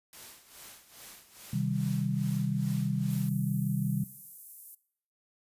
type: noise with tremolo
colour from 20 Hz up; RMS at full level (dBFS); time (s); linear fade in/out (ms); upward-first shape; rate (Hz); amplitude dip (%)
white; -47; 0.13-3.29; 0; sine; 2.4; 75
type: chord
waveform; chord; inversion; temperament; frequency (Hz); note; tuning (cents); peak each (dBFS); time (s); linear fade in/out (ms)
sine; C minor; none; just; 130.81 / 156.98 / 196.22; C3 / Eb3 / G3; 0 / +16 / +2; -31 / -32 / -32; 1.53-4.04; 5
type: high-pass noise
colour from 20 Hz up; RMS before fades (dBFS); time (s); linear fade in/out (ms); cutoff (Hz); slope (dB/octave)
white; -46; 3.1-4.75; 5; 10000; 24
effects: noise-tail reverb RT60 0.6 s tail -19 dB re dry + resampled to 32000 Hz